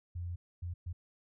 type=tone bursts at uneven times; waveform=sine; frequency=87.31 Hz; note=F2; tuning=in tune; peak=-36 dBFS; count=3; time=0.15-0.36 / 0.62-0.74 / 0.86-0.93 s; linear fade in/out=10 ms; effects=none